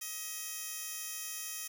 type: tone with high-pass filter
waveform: 15% pulse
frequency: 633 Hz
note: D#5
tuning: 30 cents sharp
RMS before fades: -41 dBFS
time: 0.01-1.68 s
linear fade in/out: 10 ms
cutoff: 5200 Hz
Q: 0.58
effects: none